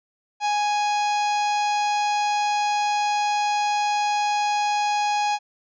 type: tone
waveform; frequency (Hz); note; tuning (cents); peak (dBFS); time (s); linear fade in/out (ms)
45% pulse; 830.6; G#5; 0; -20; 0.4-5.39; 50
effects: resampled to 16000 Hz